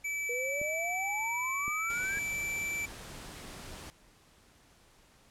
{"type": "tone with pitch glide", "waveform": "square", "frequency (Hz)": [2306, 2327], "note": ["D7", "D7"], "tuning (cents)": [-32, -17], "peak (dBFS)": -33, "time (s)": [0.04, 2.86], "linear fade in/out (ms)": 10, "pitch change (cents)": 15, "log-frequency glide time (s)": [1.86, 2.45]}
{"type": "exponential sweep", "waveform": "sine", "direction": "up", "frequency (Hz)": [474.6, 1661.2], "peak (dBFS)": -35, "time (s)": [0.29, 2.19], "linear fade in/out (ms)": 5}
{"type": "clicks", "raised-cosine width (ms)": 3, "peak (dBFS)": -31, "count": 3, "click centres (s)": [0.615, 1.68, 2.172]}
{"type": "noise", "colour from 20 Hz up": "pink", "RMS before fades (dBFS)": -46, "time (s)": [1.9, 3.9], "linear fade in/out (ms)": 0}
{"effects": ["pink hiss -62 dBFS RMS until 5.3 s", "low-pass 11000 Hz 12 dB/octave"]}